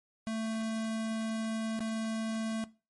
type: tone with dropouts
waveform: square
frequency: 222.2 Hz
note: A3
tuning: 17 cents sharp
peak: -33 dBFS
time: 0.27-2.64 s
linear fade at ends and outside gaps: 0 ms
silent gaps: 1.792-1.805 s
effects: noise-tail reverb RT60 0.3 s tail -18 dB re dry + MP3 48 kbps